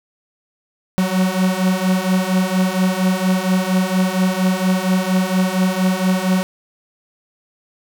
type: beating tone pair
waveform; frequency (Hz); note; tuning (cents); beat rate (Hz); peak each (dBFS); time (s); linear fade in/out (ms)
45% pulse; 183.6 / 187.9; F#3 / F#3; -13 / +27; 4.3; -19 / -17; 0.98-6.43; 0
effects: none